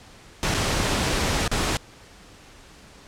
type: noise with dropouts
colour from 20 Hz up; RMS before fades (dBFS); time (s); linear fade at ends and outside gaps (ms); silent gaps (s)
pink; -23; 0.43-1.77; 0; 0.541-0.546 / 1.478-1.515
effects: pink hiss -48 dBFS RMS until 3.07 s + low-pass 8000 Hz 12 dB/octave